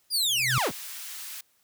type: linear sweep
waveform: sawtooth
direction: down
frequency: 4978 to 35.5 Hz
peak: -20 dBFS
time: 0.1-0.72 s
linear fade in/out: 50 ms
type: tone with exponential growth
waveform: sine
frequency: 128.3 Hz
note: C3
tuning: 34 cents flat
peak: -22 dBFS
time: 0.23-0.58 s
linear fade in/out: 0 ms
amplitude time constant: 74 ms
type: high-pass noise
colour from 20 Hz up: white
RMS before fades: -39 dBFS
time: 0.5-1.41 s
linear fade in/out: 5 ms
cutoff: 1400 Hz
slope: 12 dB/octave
effects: white hiss -67 dBFS RMS until 1.63 s

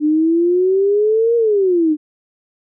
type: exponential two-way sweep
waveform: sine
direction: up then down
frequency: 296.8 to 473 to 296.8 Hz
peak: -11 dBFS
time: 0-1.97 s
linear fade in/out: 50 ms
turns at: 1.36 s
effects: none

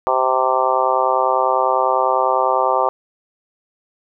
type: harmonic tone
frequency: 130 Hz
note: C3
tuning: 11 cents flat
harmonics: 3 / 4 / 5 / 6 / 7 / 8 / 9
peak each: -25 / -21 / -22 / -21 / -20 / -24 / -21 dBFS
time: 0.07-2.89 s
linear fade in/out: 0 ms
effects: none

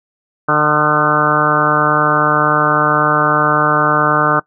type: harmonic tone with a mistuned harmonic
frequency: 150.3 Hz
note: D3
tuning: 40 cents sharp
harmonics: 1 / 2 / 3 / 4 / 5 / 6 / 7 / 8 / 9 / 10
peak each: -21 / -21 / -21 / -20 / -22 / -22 / -20 / -16 / -18 / -18 dBFS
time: 0.48-4.4 s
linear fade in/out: 10 ms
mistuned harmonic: 8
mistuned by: +29 cents
effects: noise-tail reverb RT60 0.1 s tail -20 dB re dry

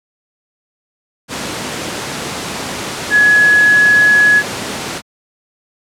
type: tone in noise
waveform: sine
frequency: 1688 Hz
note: G#6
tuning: 28 cents sharp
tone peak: -6 dBFS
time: 3.1-4.43 s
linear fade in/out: 50 ms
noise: pink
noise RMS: -21 dBFS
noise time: 1.28-5.02 s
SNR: +12 dB
effects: high-pass 150 Hz 12 dB/octave + low-pass 9000 Hz 12 dB/octave

